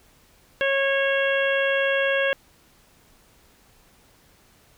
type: harmonic tone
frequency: 548 Hz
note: C#5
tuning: 20 cents flat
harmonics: 1 / 2 / 3 / 4 / 5 / 6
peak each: -22 / -34 / -24 / -32 / -29 / -33 dBFS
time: 0.61-2.33 s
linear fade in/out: 0 ms
effects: pink hiss -57 dBFS RMS until 4.77 s